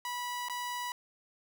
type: tone with dropouts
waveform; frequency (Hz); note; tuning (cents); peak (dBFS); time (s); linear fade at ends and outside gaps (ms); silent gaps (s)
sawtooth; 979; B5; -15; -31; 0.05-0.92; 1; 0.485-0.497
effects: none